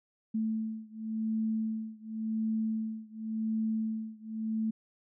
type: beating tone pair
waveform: sine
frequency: 220 / 220.91 Hz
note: A3 / A3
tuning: 0 / +7 cents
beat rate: 0.91 Hz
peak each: -33 / -34 dBFS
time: 0.34-4.71 s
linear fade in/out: 10 ms
effects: none